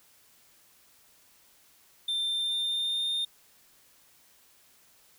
triangle tone with pitch glide, 3578 to 3638 Hz, A7 to A#7, +28 to -43 cents, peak -26 dBFS, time 2.08-3.25 s, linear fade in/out 5 ms, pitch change +29 cents, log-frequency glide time 2.26-3.09 s, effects white hiss -61 dBFS RMS until 5.18 s

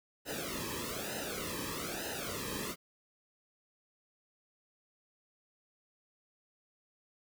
pink noise with flanger, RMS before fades -39 dBFS, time 0.25-2.76 s, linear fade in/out 50 ms, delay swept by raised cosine 0.88 to 1.42 ms, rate 1.1 Hz, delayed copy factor -1, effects none

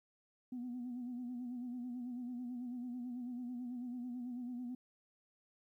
sine tone with vibrato, 245.9 Hz, B3, 7 cents flat, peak -39 dBFS, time 0.52-4.75 s, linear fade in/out 5 ms, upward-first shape sine, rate 9.1 Hz, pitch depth 53 cents each way, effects tanh soft clip ceiling -37 dBFS + 13-bit

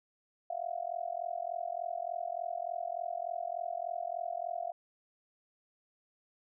sine tone with amplitude modulation, 691 Hz, F5, 19 cents flat, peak -30 dBFS, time 0.5-4.72 s, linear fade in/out 5 ms, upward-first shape sine, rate 43.4 Hz, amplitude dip 100%, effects none

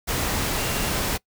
sine tone in noise, 2775 Hz, F7, 12 cents flat, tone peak -36 dBFS, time 0.57-0.91 s, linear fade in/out 20 ms, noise pink, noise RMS -25 dBFS, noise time 0.07-1.18 s, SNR -14 dB, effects noise-tail reverb RT60 0.1 s tail -23 dB re dry

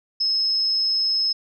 sine tone with amplitude modulation, 5180 Hz, E8, 31 cents flat, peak -17 dBFS, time 0.2-1.33 s, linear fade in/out 10 ms, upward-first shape sine, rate 179 Hz, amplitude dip 30%, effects none

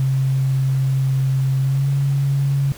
sine tone with pitch glide, 133.5 to 138.53 Hz, C3 to C#3, +35 to -1 cents, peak -15 dBFS, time 0-2.72 s, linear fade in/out 0 ms, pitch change +64 cents, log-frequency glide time 1.61-1.89 s, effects pink hiss -40 dBFS RMS until 2.77 s

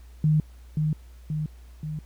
sine tone with echo, 153.5 Hz, D#3, 23 cents flat, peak -17 dBFS, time 0.24-0.4 s, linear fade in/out 2 ms, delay 530 ms, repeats 3, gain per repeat -4 dB, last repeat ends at 1.99 s, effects added 60 Hz sine -44 dBFS peak until 2.05 s + pink hiss -60 dBFS RMS until 2.05 s

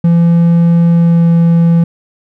triangle tone with pitch glide, 169.4 to 168.13 Hz, E3 to E3, +48 to +34 cents, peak -3 dBFS, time 0.04-1.84 s, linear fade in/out 5 ms, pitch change -14 cents, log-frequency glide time 0.9-1.28 s, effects none

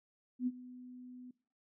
sine tone with ADSR envelope, 250 Hz, B3, 21 cents sharp, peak -29 dBFS, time 0.39-1.31 s, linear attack 79 ms, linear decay 39 ms, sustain -19 dB, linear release 4 ms, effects noise-tail reverb RT60 0.5 s tail -22 dB re dry

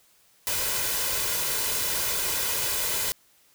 white noise with comb filter, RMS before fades -27 dBFS, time 0.47-3.12 s, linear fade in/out 0 ms, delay 2 ms, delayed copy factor +0.55, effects white hiss -61 dBFS RMS until 3.54 s

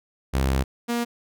sawtooth tone pair in turn, 66.5 / 237 Hz, C2 / A#3, +29 / +29 cents, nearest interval octave + minor seventh, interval 2200 cents, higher second, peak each -16 / -19 dBFS, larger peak first, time 0.33-0.64 / 0.88-1.05 s, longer first, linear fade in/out 20 ms, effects none

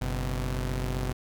sawtooth tone pair together, 47.46 / 126.7 Hz, F#1 / B2, +45 / +45 cents, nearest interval octave + perfect fourth, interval 1700 cents, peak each -26 / -28 dBFS, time 0.01-1.13 s, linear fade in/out 10 ms, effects none

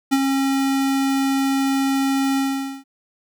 square tone with ADSR envelope, 271.4 Hz, C#4, 36 cents flat, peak -13 dBFS, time 0.11-2.84 s, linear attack 21 ms, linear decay 39 ms, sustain -5 dB, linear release 460 ms, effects none

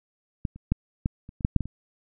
clicks, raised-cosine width 5 ms, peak -14 / -30 / -9 / -11 / -29 / -26 / -8 / -6 / -15 / -24 dBFS, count 10, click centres 0.452 / 0.56 / 0.72 / 1.059 / 1.291 / 1.408 / 1.449 / 1.563 / 1.607 / 1.656 s, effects none

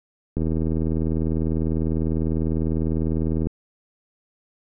click train, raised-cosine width 3 ms, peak -12 dBFS, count 249, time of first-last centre 0.37-3.47 s, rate 80 Hz, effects none

